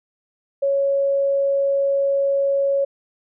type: tone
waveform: sine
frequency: 554.4 Hz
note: C#5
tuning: in tune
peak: -16 dBFS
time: 0.62-2.85 s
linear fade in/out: 10 ms
effects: none